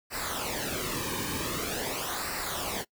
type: noise with flanger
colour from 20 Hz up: pink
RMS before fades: -33 dBFS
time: 0.1-2.85 s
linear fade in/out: 50 ms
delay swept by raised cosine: 0.3 to 1.5 ms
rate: 0.45 Hz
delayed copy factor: -0.7
effects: noise-tail reverb RT60 0.1 s tail -23 dB re dry